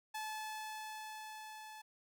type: tone with level ramp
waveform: sawtooth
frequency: 865 Hz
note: A5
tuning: 30 cents flat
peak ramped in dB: -36 to -46 dBFS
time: 0.14-1.82 s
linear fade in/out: 10 ms
effects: none